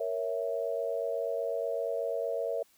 sine chord, A# diminished, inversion none, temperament equal, 466.2 / 554.4 / 659.3 Hz, A#4 / C#5 / E5, 0 / 0 / 0 cents, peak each -34 dBFS, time 0-2.63 s, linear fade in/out 5 ms, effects white hiss -65 dBFS RMS until 2.77 s

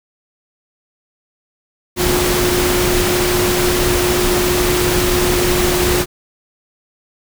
sine tone in noise, 358.5 Hz, F4, 45 cents sharp, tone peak -16 dBFS, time 1.96-6.06 s, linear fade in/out 50 ms, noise pink, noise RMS -17 dBFS, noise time 1.96-6.06 s, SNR -2 dB, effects none

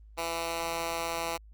10% pulse tone with high-pass filter, 166.8 Hz, E3, 21 cents sharp, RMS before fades -33 dBFS, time 0.17-1.38 s, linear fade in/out 20 ms, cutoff 590 Hz, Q 0.66, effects added 53 Hz sine -49 dBFS peak until 1.53 s + Opus 24 kbps

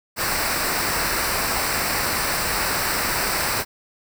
pink noise with comb filter, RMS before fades -23 dBFS, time 0.16-3.65 s, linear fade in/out 50 ms, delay 0.3 ms, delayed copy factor -0.65, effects none

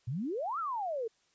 sine exponential two-way sweep, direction up then down, 110 to 1393 to 431.1 Hz, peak -32 dBFS, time 0.07-1.08 s, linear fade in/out 10 ms, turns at 0.59 s, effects white hiss -71 dBFS RMS until 1.34 s + resampled to 16000 Hz

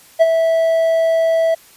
triangle tone with ADSR envelope, 655 Hz, E5, 11 cents flat, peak -3 dBFS, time 0.19-1.55 s, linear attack 26 ms, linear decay 32 ms, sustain -7 dB, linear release 12 ms, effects white hiss -46 dBFS RMS until 1.76 s + resampled to 32000 Hz

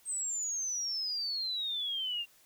sine exponential sweep, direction down, 8370 to 2754 Hz, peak -32 dBFS, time 0.05-2.26 s, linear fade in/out 50 ms, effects white hiss -63 dBFS RMS until 2.45 s

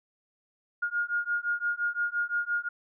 sine beating tone pair, 1421 / 1426.8 Hz, F6 / F6, +30 / +37 cents, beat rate 5.8 Hz, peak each -30 dBFS, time 0.82-2.69 s, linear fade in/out 10 ms, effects none

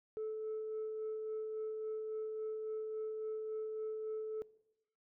sine tone with tremolo, 435.4 Hz, A4, 18 cents flat, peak -35 dBFS, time 0.17-4.42 s, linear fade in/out 0 ms, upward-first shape sine, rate 3.6 Hz, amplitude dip 30%, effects noise-tail reverb RT60 0.9 s tail -22 dB re dry + tanh soft clip ceiling -35 dBFS

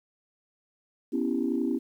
sine chord, C# half-diminished seventh, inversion third, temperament equal, 246.9 / 277.2 / 329.6 / 392 Hz, B3 / C#4 / E4 / G4, 0 / 0 / 0 / 0 cents, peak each -29 / -29 / -30 / -34 dBFS, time 1.12-1.79 s, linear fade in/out 20 ms, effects tanh soft clip ceiling -15 dBFS + 10-bit

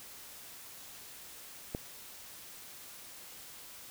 click, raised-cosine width 2 ms, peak -21 dBFS, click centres 1.749 s, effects white hiss -50 dBFS RMS until 3.9 s

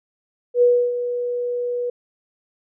sine tone with ADSR envelope, 487 Hz, B4, 24 cents flat, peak -10 dBFS, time 0.54-1.9 s, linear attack 79 ms, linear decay 300 ms, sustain -11 dB, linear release 5 ms, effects none

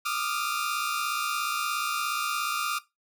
sawtooth tone cluster, 1186 / 1243 / 1385 Hz, D6 / D#6 / F6, +17 / -2 / -15 cents, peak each -28 dBFS, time 0.05-2.79 s, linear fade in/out 10 ms, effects noise-tail reverb RT60 0.2 s tail -18 dB re dry

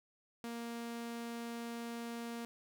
sawtooth tone, 233.9 Hz, A#3, 6 cents sharp, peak -37 dBFS, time 0.44-2.45 s, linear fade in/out 0 ms, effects none

